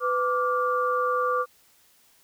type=tone cluster; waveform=sine; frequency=499.4 / 1170 / 1412 Hz; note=B4 / D6 / F6; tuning=+19 / -7 / +19 cents; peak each=-26 / -24 / -32 dBFS; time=0-1.46 s; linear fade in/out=50 ms; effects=white hiss -60 dBFS RMS until 2.23 s